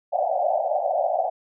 white band-pass noise, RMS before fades -23 dBFS, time 0.12-1.3 s, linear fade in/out 20 ms, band 570 to 780 Hz, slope 96 dB/octave, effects none

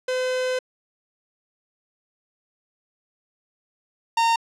45% pulse tone pair in turn, 510 / 918.2 Hz, C5 / A#5, -44 / -26 cents, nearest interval minor seventh, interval 1018 cents, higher second, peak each -22 / -17 dBFS, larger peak second, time 0.08-0.59 / 4.17-4.36 s, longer first, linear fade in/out 5 ms, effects low-pass 7000 Hz 12 dB/octave

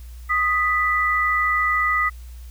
sine tone pair together, 1244.5 / 1975.5 Hz, D#6 / B6, 0 / 0 cents, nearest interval minor sixth, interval 800 cents, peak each -20 dBFS, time 0.29-2.1 s, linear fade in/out 20 ms, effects added 60 Hz sine -35 dBFS peak until 2.5 s + white hiss -53 dBFS RMS until 2.5 s

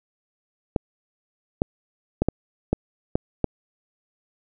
clicks, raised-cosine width 2 ms, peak -6 dBFS, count 7, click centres 0.762 / 1.619 / 2.22 / 2.286 / 2.73 / 3.155 / 3.443 s, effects none

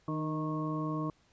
harmonic tone with a mistuned harmonic, 156.2 Hz, D#3, 7 cents sharp, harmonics 1 / 2 / 3 / 4 / 6 / 7, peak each -35 / -35 / -45 / -44 / -50 / -39 dBFS, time 0.08-1.1 s, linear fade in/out 2 ms, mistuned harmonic 2, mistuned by -28 cents, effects pink hiss -68 dBFS RMS until 1.32 s + resampled to 16000 Hz

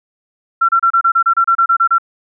sine tone bursts, 1358 Hz, F6, 49 cents flat, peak -8 dBFS, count 13, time 0.61-1.984 s, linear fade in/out 10 ms, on 78 ms, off 30 ms, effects none

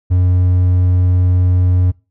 triangle tone, 90.5 Hz, F#2, 38 cents flat, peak -7 dBFS, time 0.1-1.92 s, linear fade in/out 20 ms, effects noise-tail reverb RT60 0.3 s tail -22 dB re dry

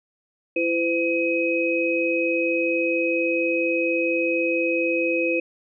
sine tone cluster, 335.3 / 511 / 2533 Hz, E4 / C5 / D#7, +30 / -41 / +30 cents, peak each -24 dBFS, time 0.56-5.4 s, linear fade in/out 5 ms, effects none

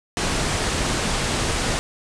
pink low-pass noise, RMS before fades -23 dBFS, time 0.17-1.79 s, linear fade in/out 0 ms, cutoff 9500 Hz, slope 48 dB/octave, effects none

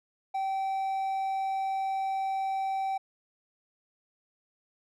triangle tone, 773 Hz, G5, 24 cents flat, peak -26 dBFS, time 0.34-2.98 s, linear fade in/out 10 ms, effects none

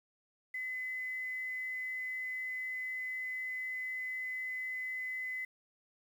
sine tone with quantisation, 2024 Hz, B6, 42 cents sharp, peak -36 dBFS, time 0.54-5.45 s, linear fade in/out 5 ms, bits 10, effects none

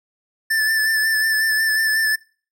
square tone with vibrato, 1760 Hz, A6, in tune, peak -17 dBFS, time 0.5-2.16 s, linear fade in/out 10 ms, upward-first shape sine, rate 5.5 Hz, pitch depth 28 cents each way, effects noise-tail reverb RT60 0.4 s tail -24 dB re dry

